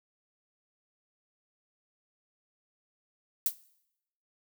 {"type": "noise with exponential decay", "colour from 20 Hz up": "violet", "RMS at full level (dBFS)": -22, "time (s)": [3.46, 3.56], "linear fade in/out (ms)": 1, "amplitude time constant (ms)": 20, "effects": ["noise-tail reverb RT60 0.8 s tail -20 dB re dry"]}